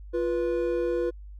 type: tone pair together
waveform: triangle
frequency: 349 / 488.8 Hz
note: F4 / B4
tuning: -1 / -18 cents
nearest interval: tritone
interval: 583 cents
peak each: -25 / -25 dBFS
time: 0.13-1.11 s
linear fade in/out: 20 ms
effects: added 50 Hz sine -40 dBFS peak until 1.39 s